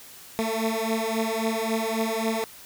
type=beating tone pair; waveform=15% pulse; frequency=221.5 / 225.2 Hz; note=A3 / A3; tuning=+12 / +40 cents; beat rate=3.7 Hz; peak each=-21 dBFS; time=0.39-2.44 s; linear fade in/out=0 ms; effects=white hiss -46 dBFS RMS until 2.65 s